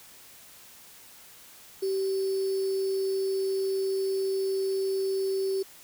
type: tone with sample-and-hold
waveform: sine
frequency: 385.9 Hz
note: G4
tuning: 27 cents flat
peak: -25 dBFS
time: 1.82-5.63 s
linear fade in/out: 10 ms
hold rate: 4900 Hz
effects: white hiss -51 dBFS RMS until 5.83 s